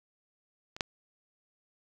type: clicks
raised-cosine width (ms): 0.2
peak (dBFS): -25 / -11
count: 2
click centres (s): 0.765 / 0.808
effects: 8-bit